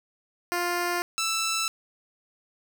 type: tone pair in turn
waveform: 10% pulse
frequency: 350.6 / 1323.7 Hz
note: F4 / E6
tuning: +7 / +7 cents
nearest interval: octave + major seventh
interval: 2300 cents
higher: second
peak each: -17 dBFS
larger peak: neither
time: 0.52-1.02 / 1.18-1.68 s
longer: neither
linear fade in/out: 0 ms
effects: none